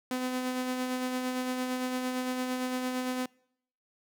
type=tone with tremolo; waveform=sawtooth; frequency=253.8 Hz; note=B3; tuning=47 cents sharp; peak=-25 dBFS; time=0.11-3.26 s; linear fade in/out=2 ms; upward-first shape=sine; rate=8.8 Hz; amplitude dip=35%; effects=noise-tail reverb RT60 0.7 s tail -25 dB re dry